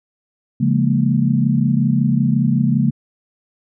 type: chord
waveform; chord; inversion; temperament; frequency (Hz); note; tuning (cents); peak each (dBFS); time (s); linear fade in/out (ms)
sine; Bb minor seventh; first; equal with one note detuned; 138.59 / 170.92 / 207.7 / 233.1; Db3 / F3 / Ab3 / Bb3; 0 / -37 / 0 / 0; -17 / -21 / -19 / -18; 0.6-2.91; 10
effects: none